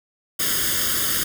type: noise with comb filter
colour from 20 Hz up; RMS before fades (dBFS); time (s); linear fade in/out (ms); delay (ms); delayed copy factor
white; -22; 0.39-1.24; 10; 0.6; +0.8
effects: none